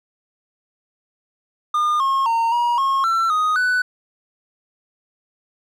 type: tone with pitch steps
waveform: triangle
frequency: 1213 / 1080 / 918 / 955 / 1084 / 1344 / 1247 / 1492 Hz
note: D#6 / C#6 / A#5 / A#5 / C#6 / E6 / D#6 / F#6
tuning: -44 / -45 / -27 / +42 / -39 / +33 / +3 / +14 cents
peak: -14 dBFS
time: 1.74-3.82 s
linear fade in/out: 5 ms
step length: 260 ms
effects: none